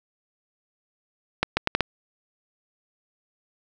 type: accelerating click train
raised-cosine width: 0.3 ms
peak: -4 dBFS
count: 5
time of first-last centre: 1.43-1.807 s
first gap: 140 ms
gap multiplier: 0.74
effects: none